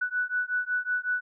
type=beating tone pair; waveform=sine; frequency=1480 / 1485.4 Hz; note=F#6 / F#6; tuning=0 / +6 cents; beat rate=5.4 Hz; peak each=-29 dBFS; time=0.01-1.21 s; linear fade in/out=10 ms; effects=none